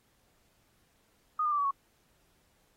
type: tone with pitch steps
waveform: sine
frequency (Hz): 1238 / 1204.1 / 1171.2 / 1139.2 / 1108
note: D#6 / D6 / D6 / C#6 / C#6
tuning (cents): -9 / +43 / -5 / +47 / -1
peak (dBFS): -26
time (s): 1.39-1.71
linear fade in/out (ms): 5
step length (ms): 64
effects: pink hiss -70 dBFS RMS until 2.76 s + AAC 48 kbps